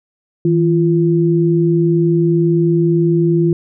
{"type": "tone pair together", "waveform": "sine", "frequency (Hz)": [161.6, 343.5], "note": ["E3", "F4"], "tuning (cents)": [-34, -29], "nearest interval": "octave + minor second", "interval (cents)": 1305, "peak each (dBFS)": -13, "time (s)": [0.45, 3.53], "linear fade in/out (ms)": 2, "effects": []}